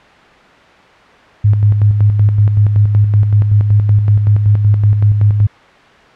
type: tone with tremolo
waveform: sine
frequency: 103.83 Hz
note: G#2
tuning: in tune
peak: -5 dBFS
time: 1.44-5.47 s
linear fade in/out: 10 ms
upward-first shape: square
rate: 5.3 Hz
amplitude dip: 45%
effects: white hiss -41 dBFS RMS until 6.15 s + low-pass 2000 Hz 12 dB/octave